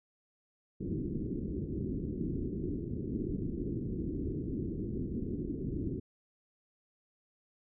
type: low-pass noise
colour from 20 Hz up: white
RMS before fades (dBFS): -36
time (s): 0.8-6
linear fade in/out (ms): 10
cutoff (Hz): 370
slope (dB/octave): 48
effects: none